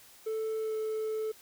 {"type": "tone with pitch glide", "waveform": "triangle", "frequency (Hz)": [440, 436.2], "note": ["A4", "A4"], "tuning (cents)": [0, -15], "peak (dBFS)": -28, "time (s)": [0.26, 1.32], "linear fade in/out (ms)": 10, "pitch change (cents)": -15, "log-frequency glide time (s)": [0.6, 0.74], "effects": ["tanh soft clip ceiling -24 dBFS", "white hiss -56 dBFS RMS until 1.41 s"]}